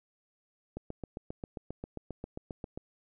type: click train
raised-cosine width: 2 ms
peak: -25 dBFS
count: 16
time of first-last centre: 0.77-2.775 s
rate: 7.48 Hz
effects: none